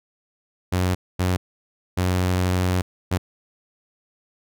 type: tone bursts at uneven times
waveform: sawtooth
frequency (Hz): 91.3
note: F#2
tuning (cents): -23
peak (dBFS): -15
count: 4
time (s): 0.72-0.95 / 1.19-1.37 / 1.97-2.82 / 3.11-3.18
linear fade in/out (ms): 10
effects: none